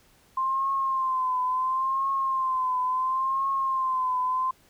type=tone with vibrato; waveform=sine; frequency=1046.5 Hz; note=C6; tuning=in tune; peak=-23 dBFS; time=0.37-4.51 s; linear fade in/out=5 ms; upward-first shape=triangle; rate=0.72 Hz; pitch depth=70 cents each way; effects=pink hiss -60 dBFS RMS until 4.69 s